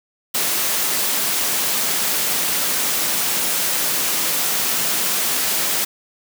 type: high-pass noise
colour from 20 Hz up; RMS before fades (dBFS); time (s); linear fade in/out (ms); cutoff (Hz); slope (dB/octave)
white; -20; 0.34-5.85; 10; 140; 24
effects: none